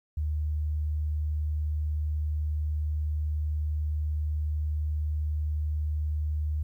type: tone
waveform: sine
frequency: 75.9 Hz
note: D#2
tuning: 42 cents flat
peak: -26 dBFS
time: 0.17-6.63 s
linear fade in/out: 5 ms
effects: 11-bit